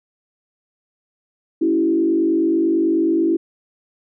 sine tone with frequency modulation, 329.6 Hz, E4, in tune, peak -14 dBFS, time 1.61-3.37 s, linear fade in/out 10 ms, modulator 49.2 Hz, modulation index 0.87, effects none

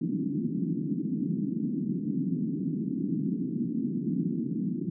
pink band-pass noise, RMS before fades -30 dBFS, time 0.01-4.9 s, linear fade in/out 10 ms, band 160 to 310 Hz, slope 48 dB/octave, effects none

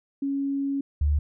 sine tone pair in turn, 277.2 / 73.62 Hz, C#4 / D2, 0 / +5 cents, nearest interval octave + major seventh, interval 2295 cents, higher first, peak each -24 / -19 dBFS, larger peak second, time 0.22-0.81 / 1.01-1.19 s, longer first, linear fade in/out 5 ms, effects none

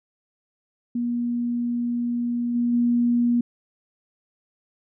sine tone with level steps, 239.4 Hz, A#3, 46 cents sharp, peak -22 / -19 / -17 dBFS, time 0.95-3.41 s, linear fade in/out 5 ms, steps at 2.54 / 2.72 s, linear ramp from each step 20 ms, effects none

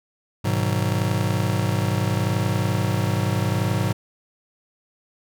square chord, G# minor seventh, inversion none, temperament just, 103.83 / 124.59 / 155.74 / 186.89 Hz, G#2 / B2 / D#3 / F#3, 0 / +16 / +2 / +18 cents, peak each -24 / -26 / -30 / -28 dBFS, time 0.44-3.93 s, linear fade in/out 10 ms, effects none

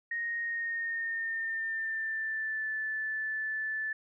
sine tone with pitch glide, 1864.7 to 1749.9 Hz, A#6 to A6, 0 to -10 cents, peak -31 dBFS, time 0.11-3.93 s, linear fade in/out 5 ms, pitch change -110 cents, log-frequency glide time 0.41-2.69 s, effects none

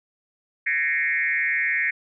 sine tone with frequency modulation, 1992 Hz, B6, 14 cents sharp, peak -20 dBFS, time 0.66-1.91 s, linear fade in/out 10 ms, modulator 151 Hz, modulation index 1.9, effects none

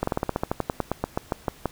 slowing click train, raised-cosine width 1 ms, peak -9 dBFS, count 18, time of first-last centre 0.03-1.657 s, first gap 44 ms, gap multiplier 1.09, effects pink hiss -50 dBFS RMS until 1.71 s

